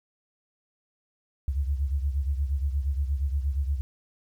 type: beating tone pair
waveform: sine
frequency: 68.3 / 76.8 Hz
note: C#2 / D#2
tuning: -25 / -22 cents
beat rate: 8.5 Hz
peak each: -25 / -31 dBFS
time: 1.48-3.81 s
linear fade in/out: 0 ms
effects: 10-bit